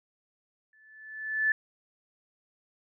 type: tone with exponential growth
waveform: sine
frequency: 1744 Hz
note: A6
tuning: 16 cents flat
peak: -20 dBFS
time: 0.73-1.52 s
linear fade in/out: 2 ms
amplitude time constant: 170 ms
effects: none